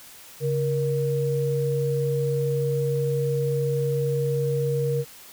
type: tone pair together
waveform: sine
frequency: 140 / 470.9 Hz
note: C#3 / A#4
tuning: +18 / +18 cents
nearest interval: octave + major sixth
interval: 2100 cents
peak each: -24 dBFS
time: 0.4-5.05 s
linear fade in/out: 50 ms
effects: white hiss -46 dBFS RMS until 5.32 s